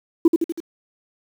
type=tone with echo; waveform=sine; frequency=332 Hz; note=E4; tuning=12 cents sharp; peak=-6 dBFS; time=0.25-0.28 s; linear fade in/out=5 ms; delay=81 ms; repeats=4; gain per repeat=-5 dB; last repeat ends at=0.604 s; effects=tanh soft clip ceiling -6 dBFS + 7-bit